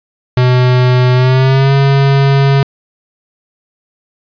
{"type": "tone with pitch glide", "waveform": "square", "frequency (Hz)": [125.8, 137.98], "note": ["B2", "C#3"], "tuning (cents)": [32, -8], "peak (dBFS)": -7, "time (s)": [0.37, 2.63], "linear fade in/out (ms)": 2, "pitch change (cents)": 160, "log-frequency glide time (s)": [1.14, 1.73], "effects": ["resampled to 11025 Hz", "8-bit"]}